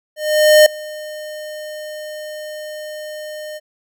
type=tone with ADSR envelope; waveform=square; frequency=610 Hz; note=D#5; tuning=34 cents flat; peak=-5 dBFS; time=0.16-3.6 s; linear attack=500 ms; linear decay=4 ms; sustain=-23 dB; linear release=34 ms; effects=none